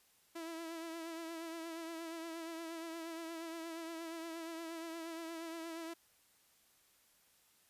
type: tone with vibrato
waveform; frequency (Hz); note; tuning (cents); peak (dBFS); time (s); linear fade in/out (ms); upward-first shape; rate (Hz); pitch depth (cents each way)
sawtooth; 329.6; E4; 0; -39; 0.35-5.94; 10; triangle; 8.5; 48
effects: white hiss -70 dBFS RMS until 7.69 s + resampled to 32000 Hz